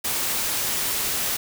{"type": "noise", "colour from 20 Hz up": "white", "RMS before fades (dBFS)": -25, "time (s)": [0.04, 1.37], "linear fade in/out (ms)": 10, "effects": []}